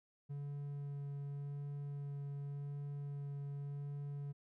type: tone with vibrato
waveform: triangle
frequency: 142.3 Hz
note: C#3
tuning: 46 cents sharp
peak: -39 dBFS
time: 0.29-4.33 s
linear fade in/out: 20 ms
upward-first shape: sine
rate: 0.88 Hz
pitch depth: 10 cents each way
effects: none